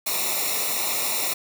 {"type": "noise with comb filter", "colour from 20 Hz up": "white", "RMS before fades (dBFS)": -25, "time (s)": [0.06, 1.34], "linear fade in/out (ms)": 10, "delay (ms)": 0.63, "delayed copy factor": -0.85, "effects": []}